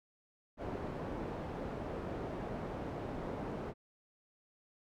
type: low-pass noise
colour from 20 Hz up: white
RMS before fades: -41 dBFS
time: 0.57-3.74 s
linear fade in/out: 50 ms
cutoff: 560 Hz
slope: 12 dB/octave
effects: none